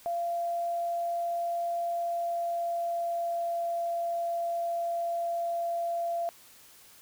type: tone with pitch glide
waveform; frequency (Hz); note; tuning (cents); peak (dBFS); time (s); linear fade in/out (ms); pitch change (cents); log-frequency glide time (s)
sine; 687 to 683; F5 to F5; -29 to -39; -28; 0.06-6.29; 0; -10; 1.84-3.62
effects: white hiss -55 dBFS RMS until 7.01 s